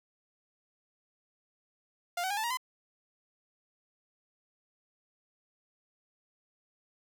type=tone with pitch steps; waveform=sawtooth; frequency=700 / 754.6 / 813.4 / 876.9 / 945.2 / 1019 Hz; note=F5 / F#5 / G#5 / A5 / A#5 / C6; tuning=+4 / +34 / -36 / -6 / +24 / -46 cents; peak=-27 dBFS; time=2.17-2.572 s; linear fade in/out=5 ms; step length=67 ms; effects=none